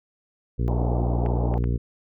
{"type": "harmonic tone", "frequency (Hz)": 59.4, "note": "A#1", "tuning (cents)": 33, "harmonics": [1, 2, 3, 4, 5, 6, 7, 8], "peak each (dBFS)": [-23, -25, -33, -34, -37, -39, -38, -42], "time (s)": [0.58, 1.78], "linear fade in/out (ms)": 20}
{"type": "band-pass noise", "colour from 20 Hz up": "white", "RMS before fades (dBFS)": -32, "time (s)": [0.68, 1.58], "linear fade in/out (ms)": 0, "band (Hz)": [250, 870], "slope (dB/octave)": 48}
{"type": "clicks", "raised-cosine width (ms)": 0.5, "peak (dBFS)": -23, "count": 3, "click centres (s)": [1.262, 1.54, 1.641]}
{"effects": []}